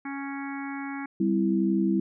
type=harmonic tone; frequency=277.2 Hz; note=C#4; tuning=in tune; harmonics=1 / 3 / 4 / 5 / 6 / 7 / 8; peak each=-33 / -40 / -44 / -44 / -43 / -46 / -43 dBFS; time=0.05-1.06 s; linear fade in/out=5 ms
type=chord; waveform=sine; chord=C major; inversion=second; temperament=equal with one note detuned; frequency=196 / 257.9 / 329.6 Hz; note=G3 / C4 / E4; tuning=0 / -25 / 0 cents; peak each=-24 / -30 / -25 dBFS; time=1.2-2 s; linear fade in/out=5 ms
effects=none